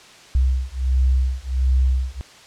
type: beating tone pair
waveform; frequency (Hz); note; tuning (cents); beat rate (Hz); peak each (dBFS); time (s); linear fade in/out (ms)
sine; 64 / 65.4; C2 / C2; -38 / 0; 1.4; -19; 0.35-2.21; 0
effects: white hiss -45 dBFS RMS until 2.46 s + low-pass 6000 Hz 12 dB/octave